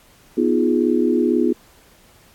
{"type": "chord", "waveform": "sine", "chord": "F half-diminished seventh", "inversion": "second", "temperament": "equal", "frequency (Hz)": [246.9, 311.1, 349.2, 415.3], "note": ["Cb4", "Eb4", "F4", "Ab4"], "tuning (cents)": [0, 0, 0, 0], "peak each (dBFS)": [-19, -21, -19, -22], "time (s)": [0.37, 1.53], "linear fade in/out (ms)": 10, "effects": ["pink hiss -52 dBFS RMS until 2.34 s", "AAC 64 kbps"]}